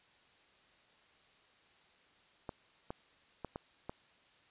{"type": "clicks", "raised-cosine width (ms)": 1, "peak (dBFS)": -26, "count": 5, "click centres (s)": [2.492, 2.905, 3.447, 3.559, 3.895], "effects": ["white hiss -66 dBFS RMS until 4.5 s", "resampled to 8000 Hz"]}